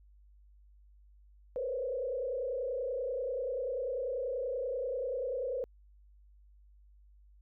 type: tone with frequency modulation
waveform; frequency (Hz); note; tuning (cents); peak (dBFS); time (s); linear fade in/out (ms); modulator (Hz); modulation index
sine; 514; C5; -31; -32; 1.56-5.64; 0; 30.3; 1.4
effects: added 50 Hz sine -57 dBFS peak until 7.41 s